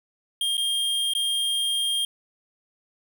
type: tone with dropouts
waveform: square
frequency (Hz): 3215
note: G7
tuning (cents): +43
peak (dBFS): -23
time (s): 0.41-2.05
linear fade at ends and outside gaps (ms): 2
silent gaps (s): 0.57-0.578 / 1.136-1.15
effects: none